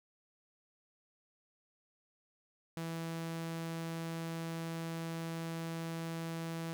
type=tone; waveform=sawtooth; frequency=164.81 Hz; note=E3; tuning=in tune; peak=-34 dBFS; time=2.77-6.73 s; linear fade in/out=0 ms; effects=none